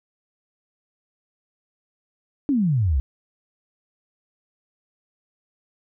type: exponential sweep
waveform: sine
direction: down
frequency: 300 to 61 Hz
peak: -17 dBFS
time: 2.49-3 s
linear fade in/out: 0 ms
effects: none